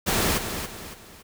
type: noise with echo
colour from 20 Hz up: pink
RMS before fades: -23 dBFS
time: 0.06-0.39 s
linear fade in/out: 20 ms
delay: 280 ms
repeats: 3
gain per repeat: -8 dB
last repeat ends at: 1.23 s
effects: none